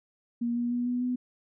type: tone with pitch steps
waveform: sine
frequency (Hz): 236.8 / 239.8 / 242.9 / 246 / 249.1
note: A#3 / A#3 / B3 / B3 / B3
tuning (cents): +27 / +49 / -29 / -7 / +15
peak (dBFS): -26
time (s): 0.41-1.16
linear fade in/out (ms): 10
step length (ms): 150
effects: none